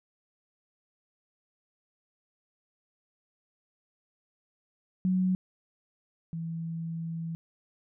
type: tone pair in turn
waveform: sine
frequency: 185 / 164.82 Hz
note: F#3 / E3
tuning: 0 / 0 cents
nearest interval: major second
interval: 200 cents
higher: first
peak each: -23 / -32 dBFS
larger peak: first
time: 5.05-5.35 / 6.33-7.35 s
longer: second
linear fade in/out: 0 ms
effects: none

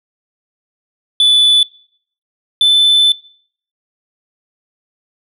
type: tone pair in turn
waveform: sine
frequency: 3478 / 3518 Hz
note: A7 / A7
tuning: -21 / -1 cents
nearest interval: unison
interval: 20 cents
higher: second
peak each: -4 dBFS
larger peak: neither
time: 1.2-1.63 / 2.61-3.12 s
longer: second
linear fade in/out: 2 ms
effects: noise-tail reverb RT60 0.6 s tail -24 dB re dry + tanh soft clip ceiling -6 dBFS

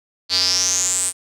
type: tone with band-pass filter sweep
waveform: square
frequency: 91.7 Hz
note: F#2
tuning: 15 cents flat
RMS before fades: -19 dBFS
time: 0.29-1.13 s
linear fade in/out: 50 ms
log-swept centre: 4400 to 8800 Hz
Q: 9.4
effects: none

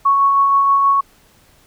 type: tone with tremolo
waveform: sine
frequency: 1108.7 Hz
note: C#6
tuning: in tune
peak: -9 dBFS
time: 0.05-1.01 s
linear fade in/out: 10 ms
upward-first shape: sine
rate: 6.3 Hz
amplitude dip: 25%
effects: pink hiss -52 dBFS RMS until 1.66 s

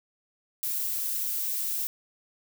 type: noise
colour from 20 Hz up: violet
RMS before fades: -30 dBFS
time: 0.63-1.87 s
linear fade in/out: 0 ms
effects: none

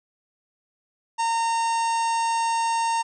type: harmonic tone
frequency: 917 Hz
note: A#5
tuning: 29 cents flat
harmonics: 1 / 2 / 3 / 4 / 5 / 6 / 7 / 8 / 9 / 10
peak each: -21 / -37 / -35 / -42 / -41 / -39 / -39 / -49 / -39 / -48 dBFS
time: 1.18-3.03 s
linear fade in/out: 20 ms
effects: none

